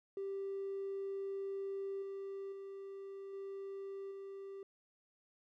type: tone with level steps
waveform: triangle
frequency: 392 Hz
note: G4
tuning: in tune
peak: -35 / -39 / -43 / -40 / -43 dBFS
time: 0.17-4.63 s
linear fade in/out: 2 ms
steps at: 2.02 / 2.52 / 3.33 / 4.11 s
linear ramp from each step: 5 ms
effects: tanh soft clip ceiling -35 dBFS